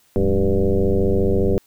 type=tone with frequency modulation; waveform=sine; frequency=201.7 Hz; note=G3; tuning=50 cents sharp; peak=-14 dBFS; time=0.16-1.58 s; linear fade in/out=0 ms; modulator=94.6 Hz; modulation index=3.3; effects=white hiss -58 dBFS RMS until 1.66 s